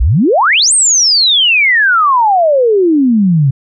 sine exponential two-way sweep, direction up then down, 49.69 to 8870 to 129.5 Hz, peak -6 dBFS, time 0-3.51 s, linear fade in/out 10 ms, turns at 0.73 s, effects none

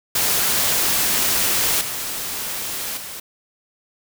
white noise with level steps, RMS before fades -19 / -27 / -33 dBFS, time 0.15-3.2 s, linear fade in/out 5 ms, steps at 1.81 / 2.97 s, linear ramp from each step 2 ms, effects none

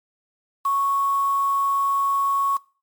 sine tone with quantisation, 1107 Hz, C#6, 3 cents flat, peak -18 dBFS, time 0.65-2.57 s, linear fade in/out 5 ms, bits 6, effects noise-tail reverb RT60 0.4 s tail -22 dB re dry + MP3 96 kbps

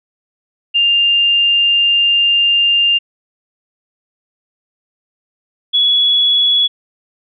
sine tone pair in turn, 2800 / 3381 Hz, F7 / G#7, +4 / +30 cents, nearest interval minor third, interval 326 cents, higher second, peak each -9 dBFS, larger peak neither, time 0.74-2.99 / 5.73-6.68 s, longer first, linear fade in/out 20 ms, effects none

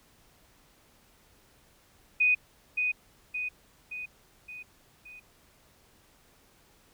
sine tone with echo, 2489 Hz, D#7, in tune, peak -20 dBFS, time 2.2-2.35 s, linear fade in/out 10 ms, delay 570 ms, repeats 5, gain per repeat -5 dB, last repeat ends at 5.2 s, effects pink hiss -62 dBFS RMS until 6.93 s

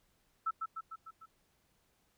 sine tone with echo, 1318.5 Hz, E6, in tune, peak -30 dBFS, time 0.46-0.51 s, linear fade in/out 10 ms, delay 150 ms, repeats 5, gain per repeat -4 dB, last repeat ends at 1.26 s, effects pink hiss -74 dBFS RMS until 2.17 s

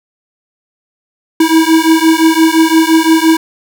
square beating tone pair, 320 / 325.8 Hz, D#4 / E4, +49 / -20 cents, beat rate 5.8 Hz, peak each -10 dBFS, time 1.4-3.37 s, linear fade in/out 5 ms, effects none

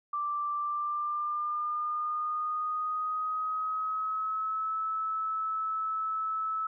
sine tone with pitch glide, 1174.7 to 1303.4 Hz, D6 to E6, 0 to -20 cents, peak -29 dBFS, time 0.13-6.67 s, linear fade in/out 5 ms, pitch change +180 cents, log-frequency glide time 0.55-4.76 s, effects none

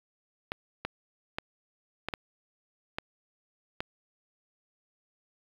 clicks, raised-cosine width 0.3 ms, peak -15 dBFS, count 7, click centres 0.519 / 0.85 / 1.385 / 2.086 / 2.138 / 2.985 / 3.805 s, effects low-pass 4000 Hz 12 dB/octave + 7-bit

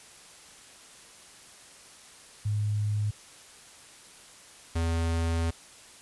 sine / square tone pair in turn, 104.7 / 82.92 Hz, G#2 / E2, +15 / +11 cents, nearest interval major third, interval 404 cents, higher first, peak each -25 / -26 dBFS, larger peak first, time 2.45-3.11 / 4.75-5.51 s, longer second, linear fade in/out 10 ms, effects white hiss -51 dBFS RMS until 6.01 s + resampled to 24000 Hz

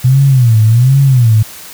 sine tone with vibrato, 122.9 Hz, B2, 8 cents flat, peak -4 dBFS, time 0.04-1.43 s, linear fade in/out 10 ms, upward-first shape sine, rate 1.3 Hz, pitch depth 210 cents each way, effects white hiss -31 dBFS RMS until 1.73 s

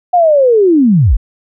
sine linear sweep, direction down, 730 to 31.58 Hz, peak -5 dBFS, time 0.13-1.17 s, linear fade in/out 10 ms, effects none

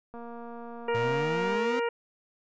click train, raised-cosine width 1 ms, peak -30 dBFS, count 334, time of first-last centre 0.14-1.557 s, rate 235 Hz
harmonic tone, 469.2 Hz, A#4, 11 cents sharp, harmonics 1 / 2 / 3 / 4 / 5 / 6, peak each -27 / -33 / -37 / -39 / -41 / -43 dBFS, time 0.88-1.89 s, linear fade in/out 5 ms
30% pulse exponential sweep, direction up, 111.5 to 263.7 Hz, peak -29 dBFS, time 0.94-1.8 s, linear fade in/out 10 ms
effects resampled to 16000 Hz

